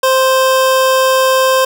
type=tone; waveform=25% pulse; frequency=523.3 Hz; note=C5; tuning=in tune; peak=-5 dBFS; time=0.03-1.65 s; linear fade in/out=5 ms; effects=none